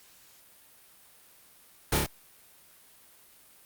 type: noise with echo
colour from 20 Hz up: pink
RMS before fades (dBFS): -25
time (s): 1.92-1.98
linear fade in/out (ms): 5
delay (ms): 28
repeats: 3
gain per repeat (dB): -2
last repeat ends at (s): 2.064
effects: white hiss -57 dBFS RMS until 3.65 s + Opus 48 kbps